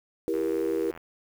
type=chord; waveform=sine; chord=E diminished; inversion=none; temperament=just; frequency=329.6 / 395.6 / 474.7 Hz; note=E4 / G4 / Bb4; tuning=0 / +16 / +31 cents; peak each=-29 dBFS; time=0.28-0.91 s; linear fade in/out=0 ms
type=click train; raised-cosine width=0.5 ms; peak=-29 dBFS; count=54; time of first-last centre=0.34-0.975 s; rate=83.4 Hz
effects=8-bit